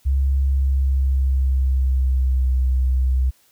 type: tone with pitch glide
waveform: sine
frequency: 67.8 to 64.22 Hz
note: C#2 to C2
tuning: -38 to -32 cents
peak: -15 dBFS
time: 0.05-3.31 s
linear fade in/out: 20 ms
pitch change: -94 cents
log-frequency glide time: 0.47-2.54 s
effects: white hiss -58 dBFS RMS until 3.51 s